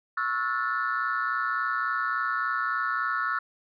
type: chord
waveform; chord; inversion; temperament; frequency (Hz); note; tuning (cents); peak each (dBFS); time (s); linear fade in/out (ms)
sine; F# minor seventh; second; equal with one note detuned; 1108.7 / 1318.5 / 1442 / 1760; C#6 / E6 / F#6 / A6; 0 / 0 / -45 / 0; -32 / -28 / -29 / -33; 0.17-3.39; 5
effects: tanh soft clip ceiling -18 dBFS